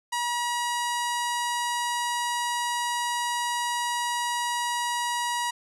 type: tone with low-pass filter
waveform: sawtooth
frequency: 960 Hz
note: B5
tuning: 49 cents flat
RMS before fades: -28 dBFS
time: 0.12-5.51 s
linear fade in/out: 10 ms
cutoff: 9500 Hz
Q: 1.4
effects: none